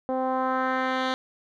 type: tone with low-pass filter sweep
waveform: 10% pulse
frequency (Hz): 259.4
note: C4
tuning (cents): -15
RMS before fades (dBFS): -26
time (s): 0.09-1.14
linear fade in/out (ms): 0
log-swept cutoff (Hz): 610 to 3700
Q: 1.6
effects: none